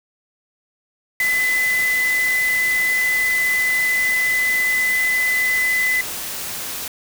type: tone in noise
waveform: sine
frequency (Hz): 2013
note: B6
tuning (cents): +33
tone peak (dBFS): -16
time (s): 1.2-6.01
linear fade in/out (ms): 2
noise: white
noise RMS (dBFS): -28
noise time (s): 1.2-6.88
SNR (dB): +9
effects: none